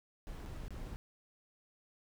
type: noise with dropouts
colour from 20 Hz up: brown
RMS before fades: -44 dBFS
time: 0.27-0.96 s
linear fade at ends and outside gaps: 0 ms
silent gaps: 0.454-0.46 / 0.681-0.706 s
effects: none